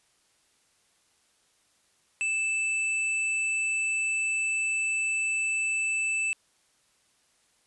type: tone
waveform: square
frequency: 2637 Hz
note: E7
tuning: in tune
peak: -26 dBFS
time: 2.21-6.33 s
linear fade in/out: 0 ms
effects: white hiss -67 dBFS RMS until 7.66 s + resampled to 24000 Hz